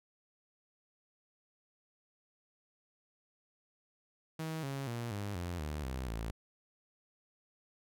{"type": "tone with pitch steps", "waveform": "sawtooth", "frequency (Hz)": [159.6, 137.34, 118.19, 101.71, 87.53, 75.32, 64.82, 55.78], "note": ["D#3", "C#3", "A#2", "G#2", "F2", "D2", "C2", "A1"], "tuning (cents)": [44, -16, 24, -36, 4, 44, -16, 24], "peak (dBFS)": -33, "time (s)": [4.39, 6.31], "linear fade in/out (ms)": 5, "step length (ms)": 240, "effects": []}